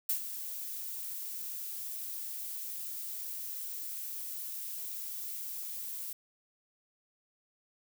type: noise with ADSR envelope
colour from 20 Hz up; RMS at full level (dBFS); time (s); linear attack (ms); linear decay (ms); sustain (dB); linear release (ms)
violet; -29; 0.09-6.13; 6; 94; -11; 4
effects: none